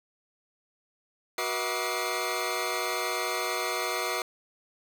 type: tone cluster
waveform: 20% pulse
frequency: 370.7 / 482.4 / 641 / 1173 / 2117 Hz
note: F#4 / B4 / E5 / D6 / C7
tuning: +3 / -41 / -49 / -2 / +20 cents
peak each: -30 dBFS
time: 1.38-4.22 s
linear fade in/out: 2 ms
effects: none